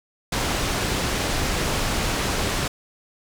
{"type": "low-pass noise", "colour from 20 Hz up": "pink", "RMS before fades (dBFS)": -24, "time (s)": [0.32, 2.68], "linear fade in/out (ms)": 5, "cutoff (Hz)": 8200, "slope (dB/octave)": 12, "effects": []}